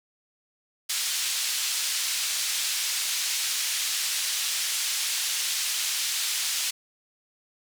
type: band-pass noise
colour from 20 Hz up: pink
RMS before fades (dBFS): -28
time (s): 0.89-6.71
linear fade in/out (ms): 10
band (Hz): 3300 to 10000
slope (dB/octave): 12
effects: none